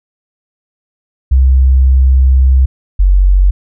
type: tone pair in turn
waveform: sine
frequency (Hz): 65.41 / 46.84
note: C2 / F#1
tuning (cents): 0 / +22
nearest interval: tritone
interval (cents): 578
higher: first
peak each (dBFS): -4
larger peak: neither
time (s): 1.31-2.66 / 2.99-3.51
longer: first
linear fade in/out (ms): 10
effects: none